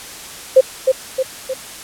sine tone with echo, 523 Hz, C5, 1 cent flat, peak -3 dBFS, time 0.56-0.61 s, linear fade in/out 10 ms, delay 310 ms, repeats 3, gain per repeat -5 dB, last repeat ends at 1.54 s, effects white hiss -33 dBFS RMS until 1.83 s + low-pass 11000 Hz 12 dB/octave

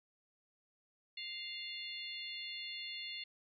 harmonic tone with a mistuned harmonic, 698.5 Hz, F5, in tune, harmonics 3 / 4 / 5 / 6, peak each -48 / -47 / -48 / -47 dBFS, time 1.17-3.24 s, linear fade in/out 5 ms, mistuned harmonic 6, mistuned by +49 cents, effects none

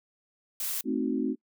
blue noise, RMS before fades -32 dBFS, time 0.6-0.81 s, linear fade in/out 2 ms
sine chord, A diminished seventh, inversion none, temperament equal, 220 / 261.6 / 311.1 / 370 Hz, A3 / C4 / Eb4 / Gb4, 0 / 0 / 0 / 0 cents, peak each -32 / -29 / -32 / -34 dBFS, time 0.84-1.36 s, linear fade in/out 50 ms
effects noise-tail reverb RT60 0.1 s tail -26 dB re dry

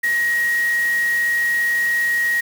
sine tone in noise, 1890 Hz, A#6, 23 cents sharp, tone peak -16 dBFS, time 0.03-2.41 s, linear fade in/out 10 ms, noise white, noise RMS -33 dBFS, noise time 0.03-2.41 s, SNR +14 dB, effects none

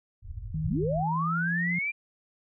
white low-pass noise, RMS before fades -38 dBFS, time 0.22-1.04 s, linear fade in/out 50 ms, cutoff 110 Hz, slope 96 dB/octave
sine tone with pitch glide, 156.4 to 174.54 Hz, D#3 to F3, +9 to -1 cents, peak -28 dBFS, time 0.54-1.79 s, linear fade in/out 5 ms, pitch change +190 cents, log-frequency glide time 0.9-1.66 s
sine linear sweep, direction up, 68.5 to 2407 Hz, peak -27 dBFS, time 0.64-1.92 s, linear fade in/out 20 ms
effects none

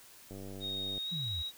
click train, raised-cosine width 2 ms, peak -33 dBFS, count 66, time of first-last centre 0.31-0.979 s, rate 97.2 Hz
sine tone with pitch glide, 3729 to 3818 Hz, A#7 to A#7, 0 to +41 cents, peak -35 dBFS, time 0.6-1.52 s, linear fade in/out 50 ms, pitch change +41 cents, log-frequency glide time 1.03-1.1 s
sine exponential sweep, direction down, 185 to 73.42 Hz, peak -37 dBFS, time 1.11-1.43 s, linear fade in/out 20 ms
effects white hiss -56 dBFS RMS until 1.57 s

